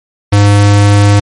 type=tone; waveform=square; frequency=102 Hz; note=G#2; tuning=31 cents flat; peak=-4 dBFS; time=0.32-1.2 s; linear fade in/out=10 ms; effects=MP3 48 kbps